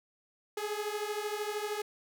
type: beating tone pair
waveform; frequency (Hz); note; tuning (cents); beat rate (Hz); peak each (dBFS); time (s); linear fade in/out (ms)
sawtooth; 413.9 / 426.9; G#4 / G#4; -6 / +48; 13; -32 / -33; 0.57-1.82; 5
effects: none